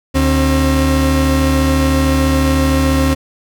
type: tone pair together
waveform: 35% pulse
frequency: 75.3 / 267.4 Hz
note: D2 / C4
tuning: +44 / +38 cents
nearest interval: octave + minor seventh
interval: 2194 cents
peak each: -12 dBFS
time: 0.14-3.15 s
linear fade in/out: 20 ms
effects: none